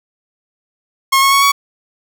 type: tone with pitch steps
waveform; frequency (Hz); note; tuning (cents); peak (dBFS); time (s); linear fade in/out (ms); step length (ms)
sawtooth; 1081 / 1095.5 / 1110.1 / 1125; C#6 / C#6 / C#6 / C#6; -44 / -21 / +2 / +25; -5; 1.12-1.52; 10; 100
effects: none